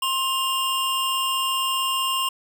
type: tone pair together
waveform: square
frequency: 1055.4 / 2820 Hz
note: C6 / F7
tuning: +15 / +16 cents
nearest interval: octave + perfect fourth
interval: 1701 cents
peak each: -25 dBFS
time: 0.02-2.29 s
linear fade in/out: 5 ms
effects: none